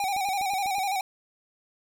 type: tone with vibrato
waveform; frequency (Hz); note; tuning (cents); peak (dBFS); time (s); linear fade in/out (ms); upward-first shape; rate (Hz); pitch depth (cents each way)
square; 781; G5; -7; -26; 0-1.01; 2; square; 12; 59
type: click train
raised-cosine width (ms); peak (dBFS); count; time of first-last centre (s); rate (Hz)
2; -33; 7; 0.04-0.783; 8.07
effects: none